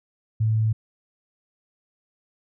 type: tone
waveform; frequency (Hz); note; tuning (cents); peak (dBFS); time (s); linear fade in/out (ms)
sine; 110; A2; 0; -18; 0.4-0.73; 10
effects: none